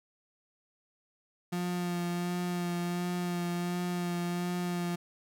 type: tone with vibrato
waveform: 35% pulse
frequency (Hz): 175.9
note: F3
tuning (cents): +13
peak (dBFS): -29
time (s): 1.52-4.96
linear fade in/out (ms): 10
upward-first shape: sine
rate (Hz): 1.4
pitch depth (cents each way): 18
effects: none